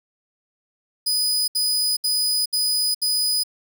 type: tone bursts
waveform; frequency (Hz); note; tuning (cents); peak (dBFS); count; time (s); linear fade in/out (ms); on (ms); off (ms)
sawtooth; 4978; D#8; 0; -16; 5; 1.06-3.436; 10; 420; 69
effects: none